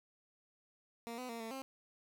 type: tone with pitch steps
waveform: 15% pulse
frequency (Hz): 232.7 / 252.3 / 231.3 / 224.9 / 266.7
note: A#3 / B3 / A#3 / A3 / C4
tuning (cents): -3 / +37 / -13 / +38 / +33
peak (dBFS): -36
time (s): 1.07-1.62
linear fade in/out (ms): 0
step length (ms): 110
effects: none